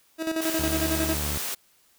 30% pulse tone with tremolo, 321.9 Hz, E4, 41 cents flat, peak -21 dBFS, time 0.18-1.17 s, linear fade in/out 50 ms, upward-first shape square, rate 11 Hz, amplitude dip 60%
white high-pass noise, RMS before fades -31 dBFS, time 0.41-1.55 s, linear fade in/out 10 ms, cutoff 200 Hz, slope 12 dB/octave
sawtooth tone, 73.42 Hz, D2, in tune, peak -25 dBFS, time 0.59-1.38 s, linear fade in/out 5 ms
effects white hiss -62 dBFS RMS until 1.98 s

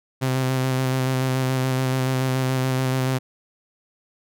sawtooth tone with vibrato, 130.3 Hz, C3, 7 cents flat, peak -16 dBFS, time 0.21-3.19 s, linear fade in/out 20 ms, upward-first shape square, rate 7 Hz, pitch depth 16 cents each way, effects none

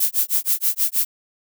violet noise with tremolo, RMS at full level -17 dBFS, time 0-1.05 s, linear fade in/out 5 ms, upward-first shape sine, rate 6.3 Hz, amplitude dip 100%, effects none

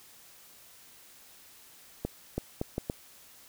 accelerating click train, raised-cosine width 2 ms, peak -17 dBFS, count 5, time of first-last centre 2.05-2.899 s, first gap 330 ms, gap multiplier 0.71, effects white hiss -55 dBFS RMS until 3.48 s

